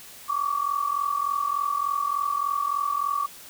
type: tone pair together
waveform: sine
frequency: 1124.6 / 1168 Hz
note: C#6 / D6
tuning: +25 / -10 cents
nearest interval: minor second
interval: 65 cents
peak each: -26 dBFS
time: 0.28-3.27 s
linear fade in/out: 20 ms
effects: white hiss -45 dBFS RMS until 3.49 s